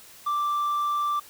triangle tone with hard clipping, 1174.7 Hz, D6, in tune, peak -22 dBFS, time 0.26-1.2 s, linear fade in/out 10 ms, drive 1 dB, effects white hiss -49 dBFS RMS until 1.29 s

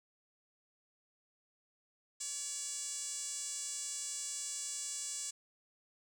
5% pulse tone with band-pass filter, 569 Hz, C#5, 45 cents sharp, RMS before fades -41 dBFS, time 2.2-5.31 s, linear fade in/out 10 ms, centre 7900 Hz, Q 4.2, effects none

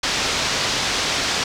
white low-pass noise, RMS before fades -22 dBFS, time 0.03-1.44 s, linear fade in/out 5 ms, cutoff 5800 Hz, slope 24 dB/octave, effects none

